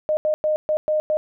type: tone bursts at uneven times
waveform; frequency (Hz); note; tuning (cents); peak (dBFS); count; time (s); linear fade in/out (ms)
sine; 614; D#5; -23; -17; 6; 0.09-0.17 / 0.25-0.34 / 0.44-0.56 / 0.69-0.77 / 0.88-1 / 1.1-1.17; 0
effects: none